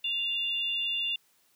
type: tone pair together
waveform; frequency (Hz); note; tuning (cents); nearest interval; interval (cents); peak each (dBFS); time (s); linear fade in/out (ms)
sine; 2794 / 3514; F7 / A7; 0 / -3; major third; 397; -29 / -33; 0.04-1.16; 5
effects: white hiss -67 dBFS RMS until 1.55 s + high-pass 100 Hz 12 dB/octave